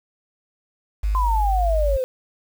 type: tone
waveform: sine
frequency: 51.3 Hz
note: G#1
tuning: 21 cents flat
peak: -18 dBFS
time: 1.03-1.97 s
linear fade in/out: 10 ms
type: exponential sweep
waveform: sine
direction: down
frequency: 1046.5 to 503 Hz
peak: -20 dBFS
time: 1.15-2.04 s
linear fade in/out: 0 ms
effects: 7-bit